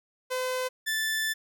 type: tone pair in turn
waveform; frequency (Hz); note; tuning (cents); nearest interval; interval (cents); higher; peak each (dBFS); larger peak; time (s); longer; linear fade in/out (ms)
sawtooth; 510 / 1757.6; C5 / A6; -44 / -2; octave + major sixth; 2142; second; -24 / -23; second; 0.3-0.69 / 0.86-1.34; second; 20
effects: none